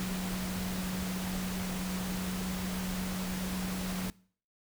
sine tone in noise, 185 Hz, F#3, in tune, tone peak -33 dBFS, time 0-4.1 s, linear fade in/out 0 ms, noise pink, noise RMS -39 dBFS, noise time 0-4.1 s, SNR +3 dB, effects noise-tail reverb RT60 0.5 s tail -22 dB re dry

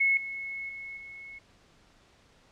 sine tone with level steps, 2187 Hz, C#7, 24 cents flat, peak -21 / -34 / -38 / -42 dBFS, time 0-1.39 s, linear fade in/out 10 ms, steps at 0.17 / 0.69 / 0.97 s, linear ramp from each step 2 ms, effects pink hiss -61 dBFS RMS until 2.51 s + low-pass 6000 Hz 12 dB/octave

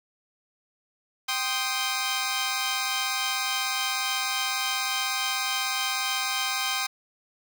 10% pulse chord, C minor, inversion second, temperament equal, 784 / 1046.5 / 1244.5 Hz, G5 / C6 / Eb6, 0 / 0 / 0 cents, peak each -22 dBFS, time 1.28-6.87 s, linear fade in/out 10 ms, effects none

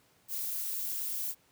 violet noise with amplitude modulation, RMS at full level -32 dBFS, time 0.28-1.35 s, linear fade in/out 50 ms, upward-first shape sine, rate 263 Hz, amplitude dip 70%, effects pink hiss -66 dBFS RMS until 1.51 s + high-pass 100 Hz 12 dB/octave

